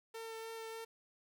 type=tone with vibrato; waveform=sawtooth; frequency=450.2 Hz; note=A4; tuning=40 cents sharp; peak=-40 dBFS; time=0.14-0.85 s; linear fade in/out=10 ms; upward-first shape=sine; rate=3.3 Hz; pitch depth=11 cents each way; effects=11-bit